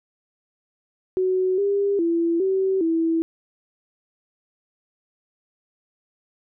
sine tone with pitch steps, 372.1 / 401 / 336 / 382.3 / 327.8 Hz, F#4 / G4 / E4 / G4 / E4, +10 / +39 / +33 / -43 / -10 cents, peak -18 dBFS, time 1.17-3.22 s, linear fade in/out 0 ms, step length 410 ms, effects none

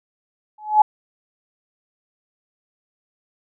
sine tone with exponential growth, 851 Hz, G#5, 42 cents sharp, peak -5 dBFS, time 0.58-0.82 s, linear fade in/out 5 ms, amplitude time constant 52 ms, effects none

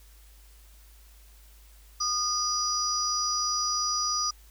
sine tone cluster, 1227 / 4907 / 5850 Hz, D#6 / D#8 / F#8, -25 / -25 / -21 cents, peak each -30 / -29 / -30 dBFS, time 2-4.31 s, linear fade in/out 10 ms, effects added 52 Hz sine -51 dBFS peak until 4.5 s + white hiss -59 dBFS RMS until 4.5 s

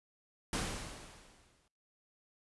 pink noise with exponential decay, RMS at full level -34 dBFS, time 0.53-1.68 s, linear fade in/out 2 ms, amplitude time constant 250 ms, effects noise-tail reverb RT60 0.7 s tail -26 dB re dry + resampled to 24000 Hz

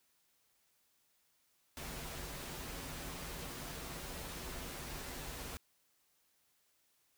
pink noise with comb filter, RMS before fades -45 dBFS, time 1.77-5.57 s, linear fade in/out 0 ms, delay 9.6 ms, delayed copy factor -0.5, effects white hiss -75 dBFS RMS until 7.17 s

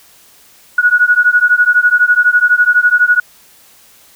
sine beating tone pair, 1454 / 1466 Hz, F#6 / F#6, -31 / -16 cents, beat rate 12 Hz, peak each -10 dBFS, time 0.78-3.2 s, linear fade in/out 5 ms, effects white hiss -45 dBFS RMS until 4.15 s

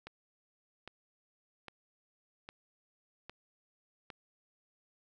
click train, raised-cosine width 0.3 ms, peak -29 dBFS, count 6, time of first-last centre 0.07-4.102 s, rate 1.24 Hz, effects none

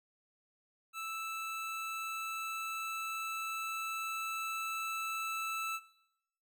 25% pulse tone with level ramp, 1318.5 Hz, E6, in tune, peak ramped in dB -35 to -32 dBFS, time 0.93-5.8 s, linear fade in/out 50 ms, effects noise-tail reverb RT60 0.8 s tail -18 dB re dry

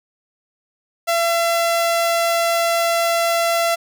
sawtooth tone, 676 Hz, E5, 43 cents sharp, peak -12 dBFS, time 1.07-3.76 s, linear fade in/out 20 ms, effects none

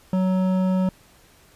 sine tone with hard clipping, 186.4 Hz, F#3, 13 cents sharp, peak -20 dBFS, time 0.13-0.89 s, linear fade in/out 2 ms, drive 11 dB, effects pink hiss -54 dBFS RMS until 1.55 s + resampled to 32000 Hz

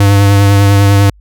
square tone with vibrato, 100 Hz, G2, 35 cents sharp, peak -5 dBFS, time 0-1.1 s, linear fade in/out 5 ms, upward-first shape triangle, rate 10 Hz, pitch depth 23 cents each way, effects added 50 Hz sine -39 dBFS peak until 1.2 s

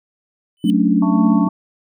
square tone with exponential growth, 3006 Hz, F#7, 27 cents sharp, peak -26 dBFS, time 0.57-0.7 s, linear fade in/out 0 ms, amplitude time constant 27 ms
sine chord, D major seventh, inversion first, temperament equal with one note detuned, 185 / 220 / 275.9 / 293.7 Hz, F#3 / A3 / C#4 / D4, 0 / 0 / -8 / 0 cents, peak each -17 / -16 / -19 / -18 dBFS, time 0.64-1.48 s, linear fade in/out 5 ms
harmonic tone, 222.4 Hz, A3, 19 cents sharp, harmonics 1 / 3 / 4 / 5, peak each -22 / -31 / -26 / -27 dBFS, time 1.02-1.49 s, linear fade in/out 5 ms
effects none

